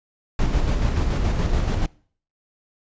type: noise with tremolo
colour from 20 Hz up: brown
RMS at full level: -19 dBFS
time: 0.39-1.86 s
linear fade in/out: 2 ms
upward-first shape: square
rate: 7 Hz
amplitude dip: 35%
effects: noise-tail reverb RT60 0.5 s tail -23 dB re dry + resampled to 16000 Hz